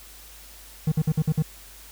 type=tone bursts; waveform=triangle; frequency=155.8 Hz; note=D#3; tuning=3 cents sharp; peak=-16 dBFS; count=6; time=0.87-1.424 s; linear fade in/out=5 ms; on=49 ms; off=52 ms; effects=added 50 Hz sine -49 dBFS peak until 1.91 s + white hiss -47 dBFS RMS until 1.91 s